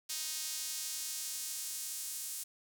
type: tone with high-pass filter sweep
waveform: sawtooth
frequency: 312.3 Hz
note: D#4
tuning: 7 cents sharp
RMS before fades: -40 dBFS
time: 0.09-2.44 s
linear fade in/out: 10 ms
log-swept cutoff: 5200 to 8300 Hz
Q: 1
effects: none